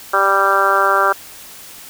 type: harmonic tone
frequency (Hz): 196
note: G3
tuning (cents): 0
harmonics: 2 / 3 / 4 / 5 / 6 / 7 / 8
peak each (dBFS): -22 / -20 / -21 / -21 / -17 / -16 / -20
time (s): 0.13-1.13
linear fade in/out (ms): 10
effects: white hiss -37 dBFS RMS until 1.89 s